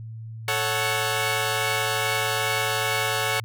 10% pulse chord, F# minor, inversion first, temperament equal with one note detuned, 437.7 / 554.4 / 740 Hz, A4 / C#5 / F#5, -9 / 0 / 0 cents, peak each -19 dBFS, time 0.48-3.4 s, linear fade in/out 2 ms, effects added 112 Hz sine -34 dBFS peak until 3.44 s

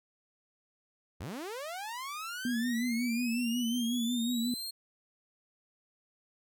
sawtooth linear sweep, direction up, 63 to 4266 Hz, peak -34 dBFS, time 1.2-4.71 s, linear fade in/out 10 ms
sine tone with vibrato, 237.7 Hz, A#3, 34 cents sharp, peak -29 dBFS, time 2.45-4.54 s, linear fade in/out 2 ms, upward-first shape sine, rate 5.5 Hz, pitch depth 71 cents each way
effects none

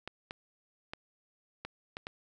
clicks, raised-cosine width 0.3 ms, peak -23 dBFS, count 6, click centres 0.076 / 0.309 / 0.935 / 1.65 / 1.969 / 2.069 s, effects none

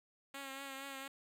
5% pulse tone with vibrato, 272.6 Hz, C#4, 29 cents flat, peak -33 dBFS, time 0.34-1.08 s, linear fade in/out 5 ms, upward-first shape triangle, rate 4.3 Hz, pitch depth 38 cents each way, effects none

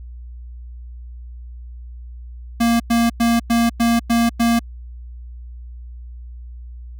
square tone bursts, 233.1 Hz, A#3, in tune, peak -14 dBFS, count 7, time 2.6-4.594 s, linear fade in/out 10 ms, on 200 ms, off 99 ms, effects added 60 Hz sine -32 dBFS peak until 6.99 s

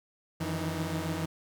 sawtooth tone cluster, 90.3 / 157.4 / 164.6 / 308.6 Hz, F#2 / D#3 / E3 / D#4, -42 / +20 / -2 / -14 cents, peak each -34 / -34 / -30 / -34 dBFS, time 0.4-1.26 s, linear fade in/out 10 ms, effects none

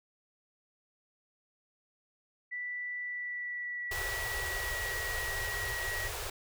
sine tone with pitch glide, 1970 to 1912.8 Hz, B6 to A#6, -5 to +44 cents, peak -35 dBFS, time 2.51-6.09 s, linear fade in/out 20 ms, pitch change -51 cents, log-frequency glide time 3-5.09 s
pink band-stop noise, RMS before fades -38 dBFS, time 3.91-6.3 s, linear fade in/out 5 ms, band 120 to 360 Hz, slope 96 dB/octave
effects none

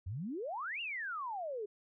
sine exponential two-way sweep, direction up then down, 82.4 to 2882 to 398 Hz, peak -37 dBFS, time 0.06-1.66 s, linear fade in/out 10 ms, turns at 0.81 s, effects none

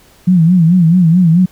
sine tone with vibrato, 172.3 Hz, F3, 23 cents flat, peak -5 dBFS, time 0.27-1.46 s, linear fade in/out 10 ms, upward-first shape sine, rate 4.6 Hz, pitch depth 130 cents each way, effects pink hiss -46 dBFS RMS until 1.51 s

